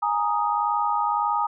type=chord; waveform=sine; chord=Ab suspended second; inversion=none; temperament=equal; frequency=830.6 / 932.3 / 1244.5 Hz; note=Ab5 / Bb5 / Eb6; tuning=0 / 0 / 0 cents; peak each=-25 dBFS; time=0.02-1.47 s; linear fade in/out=10 ms; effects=none